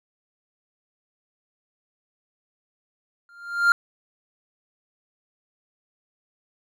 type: tone with exponential growth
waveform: triangle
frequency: 1396.9 Hz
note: F6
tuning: in tune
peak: -9 dBFS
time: 3.29-3.72 s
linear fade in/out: 1 ms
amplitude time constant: 92 ms
effects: none